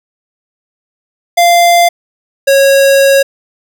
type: tone pair in turn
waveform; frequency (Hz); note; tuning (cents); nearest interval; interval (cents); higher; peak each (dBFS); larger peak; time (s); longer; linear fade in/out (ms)
square; 693 / 549.1; F5 / C#5; -14 / -17; major third; 403; first; -5; neither; 1.37-1.89 / 2.47-3.23; second; 10
effects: none